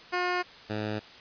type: tone pair in turn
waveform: 10% pulse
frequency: 358.6 / 106.61 Hz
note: F4 / G#2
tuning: +46 / +46 cents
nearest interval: octave + major sixth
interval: 2100 cents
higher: first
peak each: -18 / -22 dBFS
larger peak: first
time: 0.12-0.43 / 0.69-1 s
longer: neither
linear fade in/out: 20 ms
effects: white hiss -49 dBFS RMS until 1.2 s + resampled to 11025 Hz